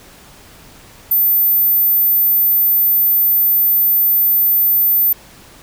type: tone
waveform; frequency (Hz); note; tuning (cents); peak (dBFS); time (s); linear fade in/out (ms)
sine; 14080; A9; 0; -10; 1.11-5.13; 5
effects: pink hiss -42 dBFS RMS until 5.62 s